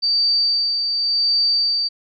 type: tone with tremolo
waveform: sine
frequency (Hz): 4628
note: D8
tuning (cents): -26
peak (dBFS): -14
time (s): 0.02-1.89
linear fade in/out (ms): 20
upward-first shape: sine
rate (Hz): 0.9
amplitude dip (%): 40
effects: none